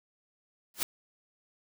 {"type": "noise with exponential growth", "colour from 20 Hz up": "white", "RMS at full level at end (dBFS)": -25, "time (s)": [0.74, 0.83], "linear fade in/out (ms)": 1, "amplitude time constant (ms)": 19, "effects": []}